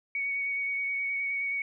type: tone with vibrato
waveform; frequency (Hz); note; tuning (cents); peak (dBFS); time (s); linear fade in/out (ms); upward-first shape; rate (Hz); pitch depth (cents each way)
sine; 2236; C#7; +14; -28; 0.15-1.62; 2; sine; 9.5; 16
effects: none